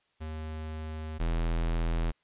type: tone pair in turn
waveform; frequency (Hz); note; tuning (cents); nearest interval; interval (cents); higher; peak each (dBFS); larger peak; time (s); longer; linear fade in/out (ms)
square; 78.4 / 41.53; D#2 / E1; +14 / +14; major seventh; 1100; first; -36 / -27; second; 0.2-1.19 / 1.19-2.12; first; 20
effects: white hiss -72 dBFS RMS until 2.23 s + resampled to 8000 Hz